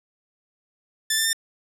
10% pulse tone with pitch steps, 1760 / 1780.5 / 1801.1 Hz, A6 / A6 / A6, 0 / +20 / +40 cents, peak -11 dBFS, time 1.1-1.331 s, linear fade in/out 5 ms, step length 77 ms, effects none

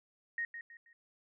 sine tone with echo, 1864.7 Hz, A#6, in tune, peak -33 dBFS, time 0.38-0.45 s, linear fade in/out 2 ms, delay 160 ms, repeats 3, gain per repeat -9 dB, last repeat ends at 0.93 s, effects none

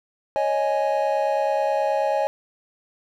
triangle chord, C# suspended second, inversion none, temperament just, 554.4 / 623.7 / 831.5 Hz, C#5 / D#5 / G#5, 0 / +4 / +2 cents, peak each -22 dBFS, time 0.36-2.27 s, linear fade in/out 0 ms, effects none

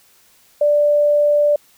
sine tone, 588 Hz, D5, 2 cents sharp, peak -11 dBFS, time 0.61-1.56 s, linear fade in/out 5 ms, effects white hiss -53 dBFS RMS until 1.77 s

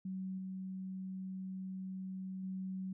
sine tone with level steps, 188.5 Hz, F#3, 32 cents sharp, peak -38 / -40 / -38 dBFS, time 0.05-2.93 s, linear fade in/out 5 ms, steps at 0.38 / 2.43 s, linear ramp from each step 5 ms, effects none

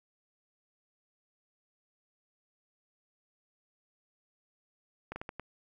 slowing click train, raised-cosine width 0.5 ms, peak -24 dBFS, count 5, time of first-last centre 5.12-5.396 s, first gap 40 ms, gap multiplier 1.38, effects 11-bit

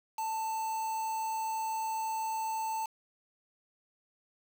triangle tone with quantisation, 886 Hz, A5, 12 cents sharp, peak -30 dBFS, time 0.18-2.86 s, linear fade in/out 5 ms, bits 7, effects none

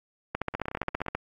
two click trains, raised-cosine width 0.5 ms, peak -13 / -22 dBFS, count 13 / 10, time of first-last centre 0.35-1.15 / 0.54-1.063 s, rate 15 / 17.2 Hz, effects AAC 32 kbps

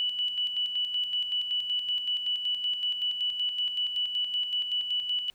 sine tone with tremolo, 2960 Hz, F#7, in tune, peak -25 dBFS, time 0-5.3 s, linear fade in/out 0 ms, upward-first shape square, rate 5.3 Hz, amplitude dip 50%, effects pink hiss -65 dBFS RMS until 5.34 s

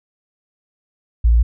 sine tone, 57.5 Hz, A#1, 23 cents flat, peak -8 dBFS, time 1.24-1.43 s, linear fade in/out 10 ms, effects tanh soft clip ceiling -5 dBFS

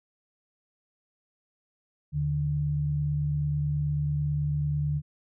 sine tone pair together, 77.9 / 147.06 Hz, D#2 / D3, +3 / +3 cents, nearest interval major seventh, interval 1100 cents, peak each -33 / -25 dBFS, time 2.12-5.02 s, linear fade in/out 50 ms, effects none

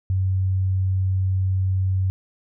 sine tone, 94.4 Hz, F#2, 35 cents sharp, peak -18 dBFS, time 0.1-2.1 s, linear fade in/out 0 ms, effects none

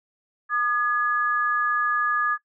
sine tone pair together, 1219.4 / 1687 Hz, D#6 / G#6, -35 / +27 cents, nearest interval tritone, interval 562 cents, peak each -23 dBFS, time 0.49-2.38 s, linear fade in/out 50 ms, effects noise-tail reverb RT60 0.1 s tail -20 dB re dry

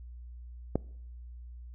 click, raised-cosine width 2 ms, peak -13 dBFS, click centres 0.756 s, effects noise-tail reverb RT60 0.7 s tail -24 dB re dry + added 60 Hz sine -43 dBFS peak until 1.74 s

